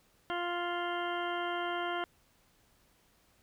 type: harmonic tone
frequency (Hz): 349.2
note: F4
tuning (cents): 0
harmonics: 1 / 2 / 3 / 4 / 5 / 6 / 8 / 9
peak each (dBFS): -38 / -37 / -40 / -39 / -46 / -46 / -48 / -45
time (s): 0.3-2.04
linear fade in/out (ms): 0
effects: pink hiss -68 dBFS RMS until 3.42 s